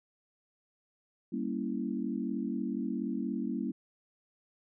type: chord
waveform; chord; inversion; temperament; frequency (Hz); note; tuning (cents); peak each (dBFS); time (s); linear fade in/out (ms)
sine; G diminished seventh; none; equal; 196 / 233.1 / 277.2 / 329.6; G3 / Bb3 / Db4 / Fb4; 0 / 0 / 0 / 0; -37 / -35 / -37 / -39; 1.32-3.72; 10
effects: none